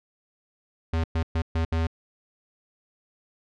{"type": "tone bursts at uneven times", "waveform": "square", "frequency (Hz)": 81.8, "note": "E2", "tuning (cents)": -13, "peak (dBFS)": -23, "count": 5, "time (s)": [[0.93, 1.04], [1.15, 1.23], [1.35, 1.42], [1.55, 1.65], [1.72, 1.87]], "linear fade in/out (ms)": 5, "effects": ["low-pass 4000 Hz 12 dB/octave"]}